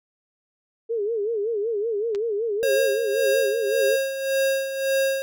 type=tone with vibrato; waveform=sine; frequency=433.7 Hz; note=A4; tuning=25 cents flat; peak=-22 dBFS; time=0.89-3.97 s; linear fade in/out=20 ms; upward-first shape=sine; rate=5.3 Hz; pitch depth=140 cents each way
type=clicks; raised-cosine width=0.2 ms; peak=-20 / -29 dBFS; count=2; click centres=2.149 / 2.157 s
type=tone with tremolo; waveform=square; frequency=540 Hz; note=C#5; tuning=45 cents flat; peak=-19 dBFS; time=2.63-5.22 s; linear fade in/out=0 ms; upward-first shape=sine; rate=1.8 Hz; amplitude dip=65%
effects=none